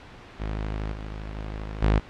sawtooth tone with level steps, 52.6 Hz, G#1, 23 cents sharp, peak -24 / -30 / -28 / -14 dBFS, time 0.39-2 s, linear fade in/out 20 ms, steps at 0.92 / 1.35 / 1.82 s, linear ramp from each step 10 ms, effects pink hiss -45 dBFS RMS until 2.09 s + low-pass 3000 Hz 12 dB/octave

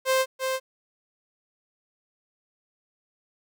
sawtooth tone with echo, 524 Hz, C5, 2 cents sharp, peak -16 dBFS, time 0.05-0.26 s, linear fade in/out 50 ms, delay 340 ms, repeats 1, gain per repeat -5 dB, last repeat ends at 0.6 s, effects none

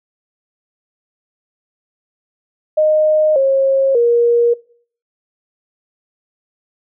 sine tone with pitch steps, 617 / 540.2 / 473 Hz, D#5 / C#5 / A#4, -15 / -45 / +25 cents, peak -9 dBFS, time 2.77-4.54 s, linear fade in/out 10 ms, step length 590 ms, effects noise-tail reverb RT60 0.5 s tail -22 dB re dry

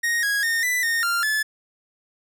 45% pulse tone with pitch steps, 1867 / 1653 / 1834 / 1988 / 1839 / 1390 / 1729 Hz, A#6 / G#6 / A#6 / B6 / A#6 / F6 / A6, +2 / -9 / -29 / +11 / -24 / -9 / -31 cents, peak -20 dBFS, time 0.03-1.43 s, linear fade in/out 10 ms, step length 200 ms, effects none

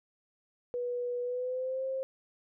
sine tone with pitch glide, 488.4 to 529.5 Hz, B4 to C5, -19 to +21 cents, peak -31 dBFS, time 0.74-2.03 s, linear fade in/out 0 ms, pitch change +140 cents, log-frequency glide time 1.22-1.85 s, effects none

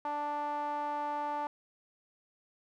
sawtooth tone with band-pass filter, 293.7 Hz, D4, in tune, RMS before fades -35 dBFS, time 0.05-1.47 s, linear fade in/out 2 ms, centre 910 Hz, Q 4.6, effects none

